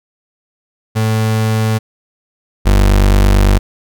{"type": "tone pair in turn", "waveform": "35% pulse", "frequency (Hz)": [110, 49], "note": ["A2", "G1"], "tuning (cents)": [0, 0], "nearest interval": "octave + major second", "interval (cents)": 1400, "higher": "first", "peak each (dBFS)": [-10, -5], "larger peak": "second", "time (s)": [[0.95, 1.79], [2.65, 3.59]], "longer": "second", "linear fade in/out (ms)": 20, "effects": []}